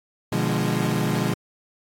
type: chord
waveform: 30% pulse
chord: B diminished seventh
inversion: none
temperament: equal with one note detuned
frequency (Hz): 123.47 / 150.09 / 174.61 / 207.7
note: B2 / D3 / F3 / Ab3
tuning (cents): 0 / +38 / 0 / 0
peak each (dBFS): -24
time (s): 0.32-1.34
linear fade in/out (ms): 5
effects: AAC 64 kbps